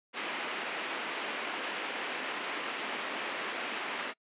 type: band-pass noise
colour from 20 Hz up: white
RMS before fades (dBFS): -37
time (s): 0.13-4.14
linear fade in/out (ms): 50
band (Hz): 240 to 2900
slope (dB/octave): 24
effects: noise-tail reverb RT60 0.1 s tail -26 dB re dry + resampled to 8000 Hz